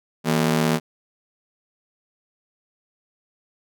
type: ring-modulated tone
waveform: sawtooth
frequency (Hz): 200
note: G3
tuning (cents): +35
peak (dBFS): -11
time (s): 0.24-0.8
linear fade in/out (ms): 50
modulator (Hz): 38.1
effects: none